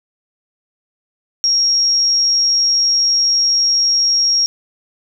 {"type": "tone", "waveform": "sine", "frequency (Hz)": 5588, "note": "F8", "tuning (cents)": 0, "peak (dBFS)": -11, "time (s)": [1.44, 4.46], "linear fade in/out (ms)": 0, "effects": []}